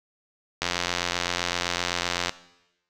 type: click train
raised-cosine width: 0.2 ms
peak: -7 dBFS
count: 148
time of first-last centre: 0.62-2.294 s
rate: 87.8 Hz
effects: noise-tail reverb RT60 0.9 s tail -17 dB re dry